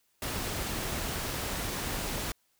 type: noise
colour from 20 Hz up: pink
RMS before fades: -34 dBFS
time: 0.22-2.32 s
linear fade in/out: 2 ms
effects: white hiss -72 dBFS RMS until 2.59 s